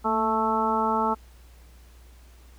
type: harmonic tone with a mistuned harmonic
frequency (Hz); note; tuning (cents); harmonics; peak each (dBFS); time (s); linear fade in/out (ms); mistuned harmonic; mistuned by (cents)
220; A3; 0; 1 / 2 / 3 / 4 / 5 / 6; -29 / -30 / -33 / -25 / -30 / -28; 0.04-1.15; 20; 1; +43
effects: added 60 Hz sine -48 dBFS peak until 2.58 s + pink hiss -58 dBFS RMS until 2.58 s